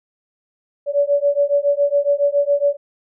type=beating tone pair; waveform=sine; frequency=568 / 575.2 Hz; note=C#5 / D5; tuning=+42 / -36 cents; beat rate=7.2 Hz; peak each=-17 dBFS; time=0.86-2.77 s; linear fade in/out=50 ms; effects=none